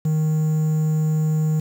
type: tone with quantisation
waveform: triangle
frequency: 155.56 Hz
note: D#3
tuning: in tune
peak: -15 dBFS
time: 0.05-1.6 s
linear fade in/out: 5 ms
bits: 7
effects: none